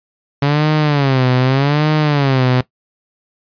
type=tone with vibrato; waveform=sawtooth; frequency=139.6 Hz; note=C#3; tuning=13 cents sharp; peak=-7 dBFS; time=0.42-2.61 s; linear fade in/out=5 ms; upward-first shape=sine; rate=0.83 Hz; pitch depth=170 cents each way; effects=noise-tail reverb RT60 0.1 s tail -17 dB re dry + resampled to 11025 Hz